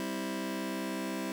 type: chord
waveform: sawtooth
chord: C major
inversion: second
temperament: just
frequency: 196.22 / 261.6 / 327 Hz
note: G3 / C4 / E4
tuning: +2 / 0 / -14 cents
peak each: -34 dBFS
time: 0-1.32 s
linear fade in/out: 0 ms
effects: none